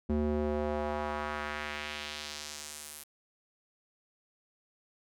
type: tone with band-pass filter sweep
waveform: square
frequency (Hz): 74.7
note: D2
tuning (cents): +30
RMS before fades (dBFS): -35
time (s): 0.09-3.04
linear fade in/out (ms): 10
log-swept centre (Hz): 260 to 12000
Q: 1.3
effects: none